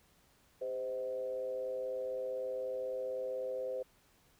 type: tone with frequency modulation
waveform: sine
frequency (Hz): 516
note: C5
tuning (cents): -24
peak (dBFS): -35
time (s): 0.61-3.83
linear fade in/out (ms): 10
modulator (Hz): 116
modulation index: 0.62
effects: pink hiss -68 dBFS RMS until 4.39 s